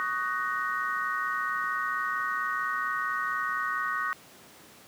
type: chord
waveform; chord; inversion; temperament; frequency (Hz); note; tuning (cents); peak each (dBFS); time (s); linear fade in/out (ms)
sine; D# minor seventh; third; just; 1120.1 / 1244.5 / 1493.4 / 1866.8; C#6 / D#6 / F#6 / A#6; +18 / 0 / +16 / +2; -33; 0-4.13; 0
effects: pink hiss -52 dBFS RMS until 4.87 s + high-pass 150 Hz 12 dB/octave